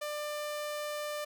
sawtooth tone, 595 Hz, D5, 22 cents sharp, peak -31 dBFS, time 0.01-1.25 s, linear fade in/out 10 ms, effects none

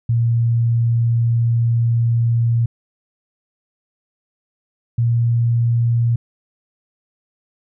sine tone pair in turn, 116.8 / 117.61 Hz, A#2 / A#2, +4 / +16 cents, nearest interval unison, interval 12 cents, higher second, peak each -13 dBFS, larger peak neither, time 0.09-2.66 / 4.98-6.16 s, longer first, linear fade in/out 5 ms, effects none

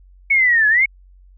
sine linear two-way sweep, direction down then up, 2230 to 1675 to 2230 Hz, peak -11 dBFS, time 0.3-0.86 s, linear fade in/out 10 ms, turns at 0.68 s, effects added 46 Hz sine -44 dBFS peak until 1.37 s

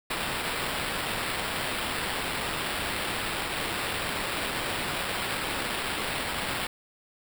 blue noise with sample-and-hold, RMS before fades -31 dBFS, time 0.1-6.67 s, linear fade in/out 5 ms, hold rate 6300 Hz, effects none

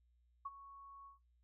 sine tone with ADSR envelope, 1108.7 Hz, C#6, in tune, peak -39 dBFS, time 0.45-1.19 s, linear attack 9 ms, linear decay 34 ms, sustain -14 dB, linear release 130 ms, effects noise-tail reverb RT60 0.3 s tail -23 dB re dry + added 60 Hz sine -70 dBFS peak until 1.43 s

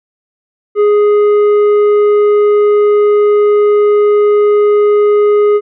sine tone with tanh clipping, 415.3 Hz, G#4, in tune, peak -7 dBFS, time 0.75-5.61 s, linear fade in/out 50 ms, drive 7 dB, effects none

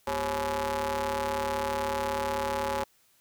sawtooth ring-modulated tone, 151.1 Hz, D3, 50 cents sharp, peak -21 dBFS, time 0.07-2.84 s, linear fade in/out 5 ms, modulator 698 Hz, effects white hiss -65 dBFS RMS until 3.2 s

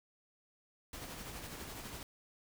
pink noise with tremolo, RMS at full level -45 dBFS, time 0.93-2.03 s, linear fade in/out 2 ms, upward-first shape sine, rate 12 Hz, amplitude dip 35%, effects none

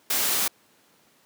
white noise, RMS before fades -24 dBFS, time 0.1-0.48 s, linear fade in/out 5 ms, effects pink hiss -60 dBFS RMS until 1.25 s + high-pass 200 Hz 12 dB/octave

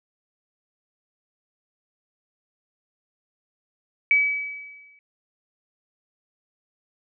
sine tone with exponential decay, 2285 Hz, D7, 48 cents flat, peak -13 dBFS, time 4.11-4.99 s, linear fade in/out 1 ms, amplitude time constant 190 ms, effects none

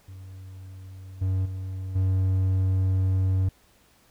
triangle tone with level steps, 94.3 Hz, F#2, 33 cents sharp, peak -37 / -20 / -28 / -18 dBFS, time 0.08-3.49 s, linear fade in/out 5 ms, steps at 1.21 / 1.45 / 1.95 s, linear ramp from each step 10 ms, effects pink hiss -60 dBFS RMS until 4.1 s

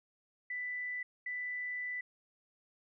sine tone bursts at uneven times, 1986 Hz, B6, 9 cents sharp, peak -36 dBFS, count 2, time 0.5-1.03 / 1.26-2.01 s, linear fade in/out 5 ms, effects none

